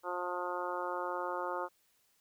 harmonic tone, 178.3 Hz, F3, 36 cents sharp, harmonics 2 / 3 / 4 / 5 / 6 / 7 / 8, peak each -42 / -40 / -45 / -40 / -43 / -41 / -46 dBFS, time 0.03-1.69 s, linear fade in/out 50 ms, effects white hiss -72 dBFS RMS until 2.2 s

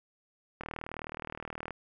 click train, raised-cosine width 0.5 ms, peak -23 dBFS, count 44, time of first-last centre 0.61-1.707 s, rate 39.2 Hz, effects none

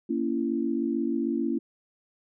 sine chord, A# diminished, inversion none, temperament just, 233.1 / 279.7 / 335.6 Hz, A#3 / C#4 / E4, 0 / +16 / +31 cents, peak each -29 dBFS, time 0.09-1.59 s, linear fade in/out 10 ms, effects none

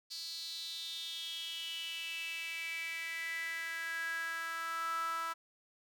sawtooth tone with high-pass filter sweep, 329.6 Hz, E4, in tune, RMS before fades -40 dBFS, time 0.1-5.34 s, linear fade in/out 20 ms, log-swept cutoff 4500 to 1200 Hz, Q 7.8, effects none

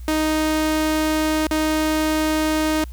sawtooth tone with dropouts, 311.1 Hz, D#4, in tune, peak -14 dBFS, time 0.08-2.84 s, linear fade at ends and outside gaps 1 ms, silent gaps 1.469-1.511 s, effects added 60 Hz sine -31 dBFS peak until 2.92 s + white hiss -53 dBFS RMS until 2.92 s

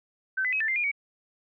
sine tone with pitch steps, 1538 / 2010 / 2548 / 1773 / 2091 / 2421 / 2253 Hz, G6 / B6 / D#7 / A6 / C7 / D#7 / C#7, -33 / +30 / +41 / +13 / -2 / -48 / +28 cents, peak -24 dBFS, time 0.37-0.916 s, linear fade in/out 10 ms, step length 78 ms, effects none

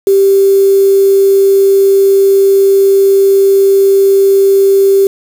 sine tone with quantisation, 392 Hz, G4, in tune, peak -4 dBFS, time 0.07-5.07 s, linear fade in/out 2 ms, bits 4, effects none

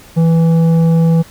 triangle tone with tanh clipping, 164.81 Hz, E3, in tune, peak -9 dBFS, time 0.16-1.23 s, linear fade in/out 20 ms, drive 13 dB, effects pink hiss -40 dBFS RMS until 1.3 s

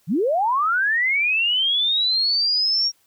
sine linear sweep, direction up, 130.81 to 5630 Hz, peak -17 dBFS, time 0.07-2.92 s, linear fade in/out 50 ms, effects white hiss -62 dBFS RMS until 3.06 s

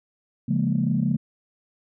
sine chord, Bb minor seventh, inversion first, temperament equal with one note detuned, 138.59 / 171.42 / 207.7 / 233.1 Hz, Db3 / F3 / Ab3 / Bb3, 0 / -32 / 0 / 0 cents, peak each -25 dBFS, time 0.48-1.17 s, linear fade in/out 10 ms, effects tanh soft clip ceiling -10 dBFS

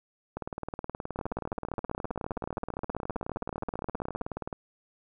two click trains, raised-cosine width 1 ms, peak -20 / -19 dBFS, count 80 / 47, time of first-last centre 0.37-4.528 / 1.19-4.216 s, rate 19 / 15.2 Hz, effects none

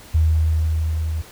sine tone with level ramp, 79.4 Hz, D#2, 36 cents sharp, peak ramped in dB -12 to -21 dBFS, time 0.14-1.22 s, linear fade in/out 10 ms, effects pink hiss -43 dBFS RMS until 1.31 s

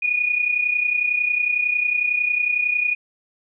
sine tone pair together, 2431 / 2462 Hz, D#7 / D#7, -41 / -19 cents, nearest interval unison, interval 22 cents, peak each -24 / -19 dBFS, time 0.02-2.95 s, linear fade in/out 10 ms, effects none

